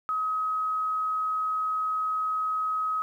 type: tone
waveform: sine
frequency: 1270 Hz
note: D#6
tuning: 35 cents sharp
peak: -25 dBFS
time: 0.09-3.02 s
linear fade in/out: 0 ms
effects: 10-bit